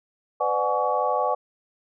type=tone cluster; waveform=sine; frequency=504 / 596 / 738 / 843 / 1130 Hz; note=B4 / D5 / F#5 / G#5 / C#6; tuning=+35 / +25 / -5 / +26 / +33 cents; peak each=-27 dBFS; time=0.4-1.35 s; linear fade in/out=10 ms; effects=none